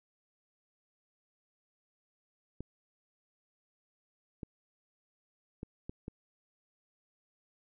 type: clicks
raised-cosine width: 3 ms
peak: -27 dBFS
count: 5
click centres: 2.606 / 4.432 / 5.631 / 5.895 / 6.081 s
effects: none